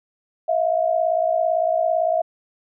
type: tone pair together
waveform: sine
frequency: 645 / 702.8 Hz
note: E5 / F5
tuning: -38 / +11 cents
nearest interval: minor second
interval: 149 cents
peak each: -19 / -21 dBFS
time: 0.48-2.22 s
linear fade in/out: 10 ms
effects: none